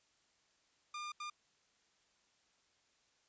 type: tone bursts at uneven times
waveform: sawtooth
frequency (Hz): 1204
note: D6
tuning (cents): +43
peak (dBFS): -38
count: 2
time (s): 0.94-1.12 / 1.2-1.3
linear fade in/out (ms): 5
effects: white hiss -74 dBFS RMS until 3.28 s + resampled to 16000 Hz